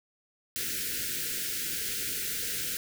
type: band-stop noise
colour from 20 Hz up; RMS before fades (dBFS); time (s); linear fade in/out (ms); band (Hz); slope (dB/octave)
white; -33; 0.56-2.77; 0; 510 to 1400; 96
effects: none